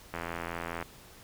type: click train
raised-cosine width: 0.5 ms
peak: -20 dBFS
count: 59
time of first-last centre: 0.14-0.826 s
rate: 84.6 Hz
effects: pink hiss -53 dBFS RMS until 1.23 s